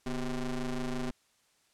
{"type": "ring-modulated tone", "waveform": "35% pulse", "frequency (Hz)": 129.9, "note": "C3", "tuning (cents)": -12, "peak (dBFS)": -27, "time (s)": [0.06, 1.11], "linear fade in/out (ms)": 5, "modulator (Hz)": 117, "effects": ["white hiss -69 dBFS RMS until 1.73 s", "low-pass 9000 Hz 12 dB/octave"]}